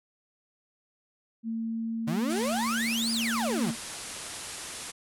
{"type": "tone with pitch glide", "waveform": "sine", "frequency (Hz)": [226, 228.8], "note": ["A3", "A#3"], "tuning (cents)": [47, -32], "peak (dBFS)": -29, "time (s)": [1.43, 3.76], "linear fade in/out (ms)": 50, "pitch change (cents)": 21, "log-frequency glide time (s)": [1.55, 2.84]}
{"type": "exponential two-way sweep", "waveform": "35% pulse", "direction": "up then down", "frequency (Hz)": [141.5, 5110, 141.5], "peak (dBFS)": -27, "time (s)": [2.07, 3.71], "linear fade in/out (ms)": 10, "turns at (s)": 3.12}
{"type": "low-pass noise", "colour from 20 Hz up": "white", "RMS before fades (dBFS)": -40, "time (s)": [2.29, 4.92], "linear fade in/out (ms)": 20, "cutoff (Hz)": 11000, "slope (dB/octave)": 96}
{"effects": []}